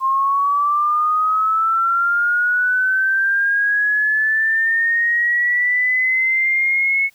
sine linear sweep, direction up, 1057 to 2200 Hz, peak -14 dBFS, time 0-7.1 s, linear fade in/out 50 ms, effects white hiss -56 dBFS RMS until 7.14 s

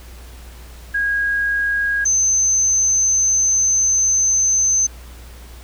sine tone pair in turn, 1640 / 6192 Hz, G#6 / G8, -22 / -22 cents, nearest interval octave + major seventh, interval 2300 cents, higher second, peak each -16 / -13 dBFS, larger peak second, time 0.94-2.05 / 2.05-4.87 s, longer second, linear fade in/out 10 ms, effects added 60 Hz sine -36 dBFS peak until 5.63 s + pink hiss -44 dBFS RMS until 5.63 s

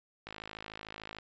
click train, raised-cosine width 0.3 ms, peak -26 dBFS, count 50, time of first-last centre 0.27-1.186 s, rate 53.5 Hz, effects resampled to 16000 Hz

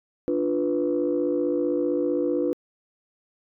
sine chord, B diminished, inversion first, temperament equal, 293.7 / 349.2 / 493.9 Hz, D4 / F4 / B4, 0 / 0 / 0 cents, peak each -25 dBFS, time 0.28-2.53 s, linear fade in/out 0 ms, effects tanh soft clip ceiling -14 dBFS

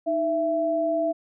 sine tone pair together, 311.1 / 665.7 Hz, D#4 / E5, 0 / +17 cents, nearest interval octave + minor second, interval 1317 cents, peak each -28 / -22 dBFS, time 0.06-1.13 s, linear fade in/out 20 ms, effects none

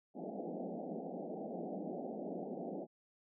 pink band-pass noise, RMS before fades -43 dBFS, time 0.14-2.87 s, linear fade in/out 50 ms, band 170 to 780 Hz, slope 96 dB/octave, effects none

